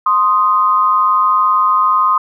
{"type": "tone pair together", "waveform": "sine", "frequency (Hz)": [1046.5, 1244.5], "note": ["C6", "D#6"], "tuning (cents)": [0, 0], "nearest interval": "minor third", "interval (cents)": 300, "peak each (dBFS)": -12, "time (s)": [0.06, 2.18], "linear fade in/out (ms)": 5, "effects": []}